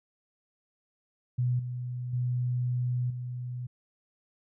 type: tone with level steps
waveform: sine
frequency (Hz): 123.9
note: B2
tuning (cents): +6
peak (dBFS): -24 / -32 / -26 / -33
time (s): 1.38-3.67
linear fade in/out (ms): 10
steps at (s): 1.59 / 2.13 / 3.1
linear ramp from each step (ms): 5
effects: none